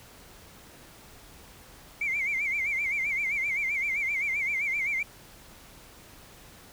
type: tone with vibrato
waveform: sine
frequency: 2217 Hz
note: C#7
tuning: in tune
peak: -25 dBFS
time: 2.01-5.03 s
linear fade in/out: 5 ms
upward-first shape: sine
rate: 7.7 Hz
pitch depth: 120 cents each way
effects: tanh soft clip ceiling -21 dBFS + pink hiss -51 dBFS RMS until 6.72 s